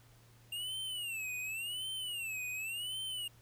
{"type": "tone with vibrato", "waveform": "square", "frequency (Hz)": 2777, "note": "F7", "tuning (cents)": -10, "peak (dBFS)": -38, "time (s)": [0.52, 3.28], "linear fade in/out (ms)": 5, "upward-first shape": "sine", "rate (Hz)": 0.9, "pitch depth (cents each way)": 190, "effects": ["added 117 Hz sine -61 dBFS peak until 3.41 s", "pink hiss -65 dBFS RMS until 3.41 s"]}